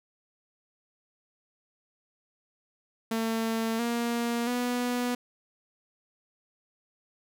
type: tone with pitch steps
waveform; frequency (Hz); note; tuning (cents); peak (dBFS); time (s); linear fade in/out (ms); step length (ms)
sawtooth; 225 / 235.7 / 245.2; A3 / A#3 / B3; +39 / +19 / -12; -23; 3.11-5.15; 5; 680
effects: none